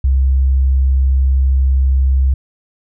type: tone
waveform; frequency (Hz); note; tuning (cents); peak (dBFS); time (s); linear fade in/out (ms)
sine; 66.3; C2; +23; -9; 0.04-2.34; 5
effects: none